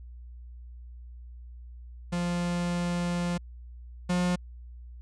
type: tone pair in turn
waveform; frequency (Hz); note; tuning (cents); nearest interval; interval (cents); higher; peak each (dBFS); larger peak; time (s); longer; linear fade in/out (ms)
45% pulse; 174.61 / 178.38; F3 / F3; 0 / +37; unison; 37; second; -27 / -24; second; 2.12-3.38 / 4.09-4.36; first; 10
effects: added 60 Hz sine -42 dBFS peak until 5.01 s + resampled to 22050 Hz